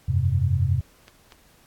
sine chord, F suspended second, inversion none, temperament just, 87.31 / 98.22 / 130.96 Hz, F2 / G2 / C3, 0 / +4 / +2 cents, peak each -23 dBFS, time 0.08-0.81 s, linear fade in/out 10 ms
clicks, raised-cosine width 0.2 ms, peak -28 dBFS, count 2, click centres 1.081 / 1.322 s
effects pink hiss -57 dBFS RMS until 1.66 s + AAC 64 kbps

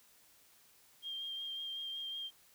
sine tone with vibrato, 3200 Hz, G7, 35 cents sharp, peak -39 dBFS, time 1.02-2.31 s, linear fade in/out 50 ms, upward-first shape sine, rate 5.4 Hz, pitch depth 18 cents each way, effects white hiss -65 dBFS RMS until 2.54 s

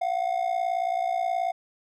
triangle ring-modulated tone, 717 Hz, F5, 45 cents sharp, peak -19 dBFS, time 0.01-1.52 s, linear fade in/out 10 ms, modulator 29.3 Hz, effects none

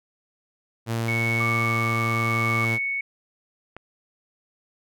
sawtooth tone with pitch glide, 114.8 to 113.81 Hz, A#2 to A#2, -26 to -41 cents, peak -20 dBFS, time 0.86-2.79 s, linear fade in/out 50 ms, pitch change -15 cents, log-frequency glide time 1.42-1.76 s
sine tone with tremolo, 2217 Hz, C#7, in tune, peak -23 dBFS, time 1.08-3.01 s, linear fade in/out 5 ms, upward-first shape sine, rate 0.78 Hz, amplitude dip 35%
sine tone, 1174.7 Hz, D6, in tune, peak -27 dBFS, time 1.4-2.65 s, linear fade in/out 5 ms
click, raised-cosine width 0.5 ms, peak -23 dBFS, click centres 3.766 s
effects none

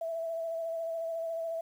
sine tone with vibrato, 659.3 Hz, E5, in tune, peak -32 dBFS, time 0.01-1.61 s, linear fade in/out 5 ms, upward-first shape sine, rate 14 Hz, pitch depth 22 cents each way, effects 10-bit

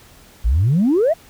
sine exponential sweep, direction up, 50.2 to 704 Hz, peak -11 dBFS, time 0.44-1.14 s, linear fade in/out 20 ms, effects tanh soft clip ceiling -9 dBFS + pink hiss -47 dBFS RMS until 1.29 s

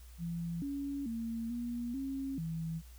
sine tone with pitch steps, 169.2 / 280.6 / 228.5 / 239 / 270.7 / 162.9 Hz, E3 / C#4 / A#3 / A#3 / C#4 / E3, +45 / +21 / -34 / +43 / -41 / -20 cents, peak -35 dBFS, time 0.18-2.82 s, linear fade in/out 50 ms, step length 440 ms, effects added 60 Hz sine -50 dBFS peak until 2.98 s + white hiss -62 dBFS RMS until 2.98 s

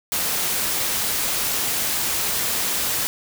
white noise, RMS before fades -23 dBFS, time 0.12-3.07 s, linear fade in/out 0 ms, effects none

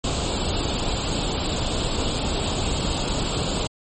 pink noise with comb filter, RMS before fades -24 dBFS, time 0.04-3.67 s, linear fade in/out 2 ms, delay 0.26 ms, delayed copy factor +0.7, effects MP3 32 kbps

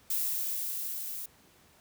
violet noise with level ramp, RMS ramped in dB -30 to -39 dBFS, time 0.1-1.26 s, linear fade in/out 5 ms, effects pink hiss -61 dBFS RMS until 1.8 s + high-pass 60 Hz 12 dB/octave

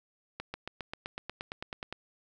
accelerating click train, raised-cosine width 0.3 ms, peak -21 dBFS, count 14, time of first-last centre 0.4-1.926 s, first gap 140 ms, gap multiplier 0.97, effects none

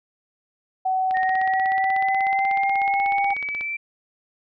sine tone with pitch glide, 753 to 797.8 Hz, F#5 to G5, +30 to +30 cents, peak -19 dBFS, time 0.85-3.34 s, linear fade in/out 10 ms, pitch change +100 cents, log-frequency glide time 1.22-3.11 s
click train, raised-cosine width 0.3 ms, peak -20 dBFS, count 42, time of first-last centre 1.11-3.61 s, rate 16.4 Hz
sine exponential sweep, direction up, 1846 to 2349 Hz, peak -25 dBFS, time 1.14-3.77 s, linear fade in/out 10 ms
effects none

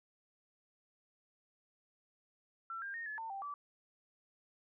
sine tone with pitch steps, 1347 / 1599 / 1846 / 1715 / 901 / 784 / 1157 Hz, E6 / G6 / A#6 / A6 / A5 / G5 / D6, +37 / +34 / -17 / -45 / +41 / 0 / -26 cents, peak -40 dBFS, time 2.7-3.54 s, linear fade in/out 2 ms, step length 120 ms, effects none

